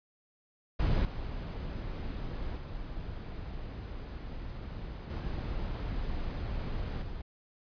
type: noise with level steps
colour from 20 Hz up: brown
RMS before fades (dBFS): -28 / -37 / -40 / -35 / -40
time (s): 0.79-7.22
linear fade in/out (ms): 10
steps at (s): 1.05 / 2.57 / 5.1 / 7.02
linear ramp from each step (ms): 2
effects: resampled to 11025 Hz